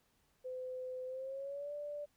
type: tone with pitch glide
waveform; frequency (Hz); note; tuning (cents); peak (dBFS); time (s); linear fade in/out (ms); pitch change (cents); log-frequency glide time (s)
sine; 510 to 585.8; C5 to D5; -44 to -5; -40; 0.44-2.06; 20; +239; 1.06-1.73
effects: pink hiss -75 dBFS RMS until 2.16 s